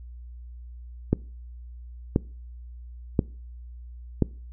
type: click train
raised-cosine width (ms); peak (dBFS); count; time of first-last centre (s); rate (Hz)
3; -6; 4; 1.13-4.223; 0.97
effects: noise-tail reverb RT60 0.4 s tail -23 dB re dry + added 60 Hz sine -39 dBFS peak until 4.52 s